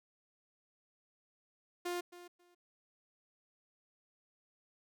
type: tone with echo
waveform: sawtooth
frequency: 352.5 Hz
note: F4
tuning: 16 cents sharp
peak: -32 dBFS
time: 1.85-2.01 s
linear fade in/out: 10 ms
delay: 270 ms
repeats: 2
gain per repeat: -15 dB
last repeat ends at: 2.55 s
effects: none